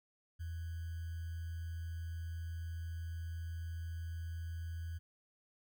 sine tone with sample-and-hold, 83 Hz, E2, 12 cents sharp, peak -39 dBFS, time 0.39-4.99 s, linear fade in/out 20 ms, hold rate 1575 Hz, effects none

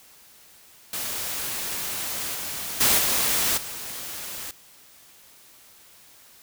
white noise with level steps, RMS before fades -30 / -32 / -19 / -23 / -35 dBFS, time 0.93-4.51 s, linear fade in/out 2 ms, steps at 2.34 / 2.8 / 2.98 / 3.57 s, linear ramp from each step 10 ms, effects white hiss -52 dBFS RMS until 6.42 s

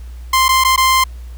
sawtooth tone with dropouts, 1046.5 Hz, C6, in tune, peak -6 dBFS, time 0.33-1.04 s, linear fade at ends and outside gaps 5 ms, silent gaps 0.483-0.489 / 0.639-0.647 / 0.762-0.776 s, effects added 60 Hz sine -28 dBFS peak until 1.37 s + pink hiss -49 dBFS RMS until 1.37 s

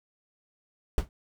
brown noise with exponential decay, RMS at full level -20 dBFS, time 0.98-1.09 s, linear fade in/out 1 ms, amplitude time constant 22 ms, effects none

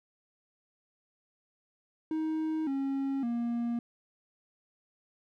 triangle tone with pitch steps, 315.2 / 272.8 / 236.1 Hz, D#4 / C#4 / A#3, +23 / -28 / +22 cents, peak -27 dBFS, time 2.11-3.79 s, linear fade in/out 2 ms, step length 560 ms, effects none

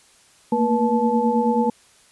sine tone cluster, 226 / 235.3 / 482.4 / 870 Hz, A3 / A#3 / B4 / A5, +47 / +16 / -41 / -20 cents, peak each -22 dBFS, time 0.52-1.7 s, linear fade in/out 5 ms, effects white hiss -54 dBFS RMS until 2.11 s + resampled to 24000 Hz

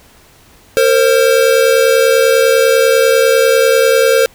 square tone pair together, 460 / 530.1 Hz, A#4 / C5, -23 / +23 cents, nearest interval major second, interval 246 cents, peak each -11 dBFS, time 0.77-4.26 s, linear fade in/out 0 ms, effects pink hiss -45 dBFS RMS until 4.34 s

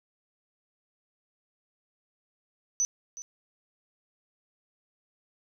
sine tone with echo, 6000 Hz, F#8, 23 cents sharp, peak -23 dBFS, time 2.8-2.85 s, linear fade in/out 0 ms, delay 370 ms, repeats 1, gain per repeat -15 dB, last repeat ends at 3.22 s, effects none

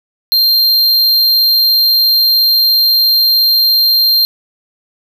square tone, 4181 Hz, C8, 2 cents flat, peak -8 dBFS, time 0.32-4.25 s, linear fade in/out 0 ms, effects 8-bit

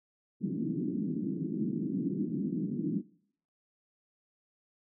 white band-pass noise, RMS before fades -33 dBFS, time 0.4-3.03 s, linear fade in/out 50 ms, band 150 to 320 Hz, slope 48 dB/octave, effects noise-tail reverb RT60 0.6 s tail -21 dB re dry

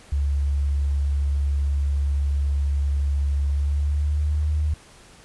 sine tone with pitch glide, 70.6 to 75.67 Hz, C#2 to D#2, +32 to -48 cents, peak -19 dBFS, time 0.12-4.74 s, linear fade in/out 5 ms, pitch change +120 cents, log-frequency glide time 3.48-4.45 s, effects pink hiss -49 dBFS RMS until 5.24 s + resampled to 24000 Hz

